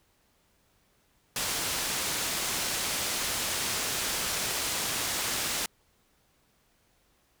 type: low-pass noise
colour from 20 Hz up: white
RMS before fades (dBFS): -31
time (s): 1.36-5.66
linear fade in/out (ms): 2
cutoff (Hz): 9100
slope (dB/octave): 12
effects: pink hiss -68 dBFS RMS until 7.4 s